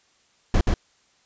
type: noise with echo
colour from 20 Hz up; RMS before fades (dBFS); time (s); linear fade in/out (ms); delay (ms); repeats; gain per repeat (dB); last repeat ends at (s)
brown; -17; 0.54-0.61; 2; 130; 1; -2; 0.74
effects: white hiss -62 dBFS RMS until 1.25 s + resampled to 16000 Hz